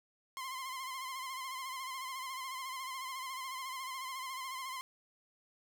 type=tone with vibrato; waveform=sawtooth; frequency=1046.5 Hz; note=C6; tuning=in tune; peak=-36 dBFS; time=0.37-4.81 s; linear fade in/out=0 ms; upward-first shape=sine; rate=14 Hz; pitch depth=56 cents each way; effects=none